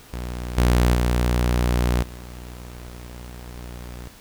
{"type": "tone with level steps", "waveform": "sawtooth", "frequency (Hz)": 60.5, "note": "B1", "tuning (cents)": -35, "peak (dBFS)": [-24, -11, -14, -32, -30], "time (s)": [0.13, 4.08], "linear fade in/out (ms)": 0, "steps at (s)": [0.57, 0.94, 2.02, 3.57], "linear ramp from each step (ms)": 10, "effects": ["pink hiss -47 dBFS RMS until 4.2 s"]}